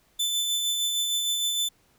sawtooth tone with tremolo, 3520 Hz, A7, in tune, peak -20 dBFS, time 0.19-1.69 s, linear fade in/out 10 ms, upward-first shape sine, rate 6.5 Hz, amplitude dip 30%, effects pink hiss -64 dBFS RMS until 1.98 s

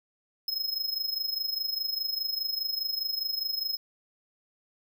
square tone with amplitude modulation, 5140 Hz, E8, 45 cents flat, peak -26 dBFS, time 0.48-3.77 s, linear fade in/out 2 ms, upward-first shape sine, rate 24.9 Hz, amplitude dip 75%, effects 11-bit

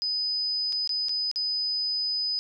sine tone with dropouts, 5000 Hz, D#8, 8 cents sharp, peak -25 dBFS, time 0.02-2.39 s, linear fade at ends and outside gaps 0 ms, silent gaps 0.724-0.728 / 0.875-0.893 / 1.085-1.093 / 1.314-1.359 s, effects none

